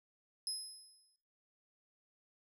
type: tone with exponential decay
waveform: 30% pulse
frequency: 5100 Hz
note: D#8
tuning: 42 cents sharp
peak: -31 dBFS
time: 0.47-1.16 s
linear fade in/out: 1 ms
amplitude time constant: 150 ms
effects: noise-tail reverb RT60 0.4 s tail -19 dB re dry